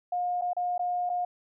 sine tone with dropouts, 714 Hz, F5, 38 cents sharp, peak -26 dBFS, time 0.12-1.25 s, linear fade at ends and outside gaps 5 ms, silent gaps 0.413-0.419 / 0.533-0.566 / 0.78-0.793 / 1.094-1.098 s, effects none

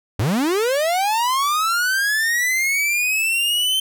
45% pulse linear sweep, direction up, 85.5 to 3107 Hz, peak -17 dBFS, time 0.19-3.8 s, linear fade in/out 5 ms, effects none

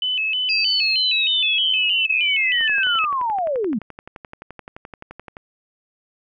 sine tone with vibrato, 2794 Hz, F7, in tune, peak -19 dBFS, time 0.02-3.05 s, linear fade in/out 2 ms, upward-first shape square, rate 3.2 Hz, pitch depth 130 cents each way
sine linear sweep, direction down, 4829 to 187.5 Hz, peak -19 dBFS, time 0.49-3.79 s, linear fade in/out 10 ms
click train, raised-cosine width 0.5 ms, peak -21 dBFS, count 33, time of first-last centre 2.61-5.369 s, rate 11.6 Hz
effects none

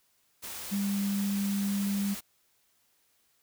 sine tone in noise, 200 Hz, G3, 35 cents sharp, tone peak -27 dBFS, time 0.71-2.15 s, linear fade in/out 20 ms, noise white, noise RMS -40 dBFS, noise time 0.42-2.21 s, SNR +10 dB, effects white hiss -70 dBFS RMS until 3.42 s

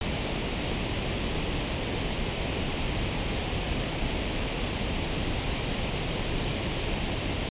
pink noise with comb filter, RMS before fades -29 dBFS, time 0.01-7.49 s, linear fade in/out 2 ms, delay 0.35 ms, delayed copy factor +0.5, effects resampled to 8000 Hz

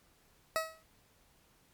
20% pulse tone with exponential decay, 642 Hz, E5, 46 cents flat, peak -22 dBFS, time 0.56-0.83 s, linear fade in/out 0 ms, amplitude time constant 57 ms, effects pink hiss -67 dBFS RMS until 1.73 s + MP3 96 kbps

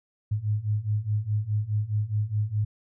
sine beating tone pair, 103.2 / 108 Hz, G#2 / A2, -10 / -32 cents, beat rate 4.8 Hz, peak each -28 / -26 dBFS, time 0.31-2.65 s, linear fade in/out 10 ms, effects none

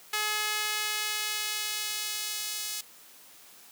sawtooth tone with high-pass filter sweep, 424 Hz, G#4, 36 cents sharp, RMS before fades -32 dBFS, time 0.13-2.81 s, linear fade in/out 5 ms, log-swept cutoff 1500 to 4800 Hz, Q 0.73, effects white hiss -53 dBFS RMS until 3.71 s + high-pass 150 Hz 12 dB/octave

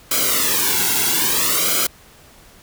white noise with flanger, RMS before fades -18 dBFS, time 0.11-1.87 s, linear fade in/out 5 ms, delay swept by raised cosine 1.1 to 1.68 ms, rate 0.6 Hz, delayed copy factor -0.95, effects pink hiss -47 dBFS RMS until 2.62 s

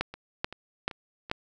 two click trains, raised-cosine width 0.3 ms, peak -24 / -11 dBFS, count 4 / 4, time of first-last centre 0.14-1.298 / 0.01-1.314 s, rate 2.59 / 2.3 Hz, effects none

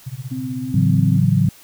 sine tone with tremolo, 128.7 Hz, C3, 28 cents flat, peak -23 dBFS, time 0.06-0.78 s, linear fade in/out 10 ms, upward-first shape sine, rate 16 Hz, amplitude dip 100%
sine tone with vibrato, 257 Hz, C4, 31 cents flat, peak -24 dBFS, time 0.31-1.18 s, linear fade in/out 10 ms, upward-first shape square, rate 3 Hz, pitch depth 10 cents each way
sine chord, F# minor seventh, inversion first, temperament equal with one note detuned, 110 / 141.01 / 164.81 / 185 Hz, A2 / C#3 / E3 / F#3, 0 / +30 / 0 / 0 cents, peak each -18 / -17 / -19 / -18 dBFS, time 0.74-1.49 s, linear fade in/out 5 ms
effects white hiss -46 dBFS RMS until 1.63 s

